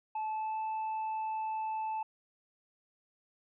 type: tone with pitch glide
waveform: triangle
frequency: 868 to 875 Hz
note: A5 to A5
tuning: -24 to -10 cents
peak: -31 dBFS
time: 0.15-2.03 s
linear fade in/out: 5 ms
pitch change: +14 cents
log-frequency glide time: 0.3-0.59 s
effects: resampled to 8000 Hz